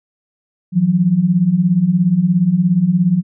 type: beating tone pair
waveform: sine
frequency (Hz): 164.81 / 181.81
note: E3 / F#3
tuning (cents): 0 / -30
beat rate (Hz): 17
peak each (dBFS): -16 / -12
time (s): 0.72-3.23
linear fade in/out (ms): 50
effects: none